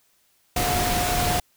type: tone in noise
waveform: sine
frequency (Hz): 716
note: F5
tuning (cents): +43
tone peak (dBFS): -25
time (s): 0.56-1.4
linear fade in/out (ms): 5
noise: pink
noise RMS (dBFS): -24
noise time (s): 0.56-1.4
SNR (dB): -4
effects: white hiss -64 dBFS RMS until 1.56 s